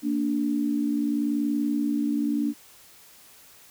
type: tone pair together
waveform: sine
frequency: 230.6 / 291.4 Hz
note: A#3 / D4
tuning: -19 / -13 cents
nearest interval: major third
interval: 406 cents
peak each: -27 / -24 dBFS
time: 0.02-2.54 s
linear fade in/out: 50 ms
effects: white hiss -52 dBFS RMS until 3.7 s